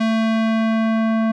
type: tone with low-pass filter sweep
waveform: square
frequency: 223 Hz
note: A3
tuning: 23 cents sharp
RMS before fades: -18 dBFS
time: 0-1.32 s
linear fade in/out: 10 ms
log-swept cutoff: 4000 to 1500 Hz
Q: 0.84
effects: none